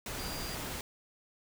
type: tone in noise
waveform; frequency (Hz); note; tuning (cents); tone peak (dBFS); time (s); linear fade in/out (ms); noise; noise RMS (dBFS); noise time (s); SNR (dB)
sine; 4772; D8; +27; -44; 0.19-0.55; 2; pink; -39; 0.06-0.81; -8
effects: none